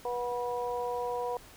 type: harmonic tone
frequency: 243.6 Hz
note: B3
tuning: 24 cents flat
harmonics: 2 / 3 / 4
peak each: -33 / -37 / -36 dBFS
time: 0.05-1.37 s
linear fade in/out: 2 ms
effects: pink hiss -53 dBFS RMS until 1.56 s